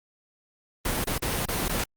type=noise with dropouts; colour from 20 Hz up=pink; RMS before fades=-27 dBFS; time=0.85-1.84 s; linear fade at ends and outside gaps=5 ms; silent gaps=1.043-1.07 / 1.181-1.221 / 1.456-1.484 / 1.683-1.693 s; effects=Opus 32 kbps